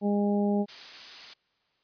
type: harmonic tone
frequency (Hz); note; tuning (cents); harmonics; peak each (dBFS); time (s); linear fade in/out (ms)
204.1; G#3; -30; 1 / 2 / 3 / 4; -24 / -30 / -34 / -36; 0.01-0.66; 50
type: noise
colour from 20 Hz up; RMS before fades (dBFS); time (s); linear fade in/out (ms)
blue; -37; 0.68-1.34; 10
effects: white hiss -72 dBFS RMS until 1.83 s + resampled to 11025 Hz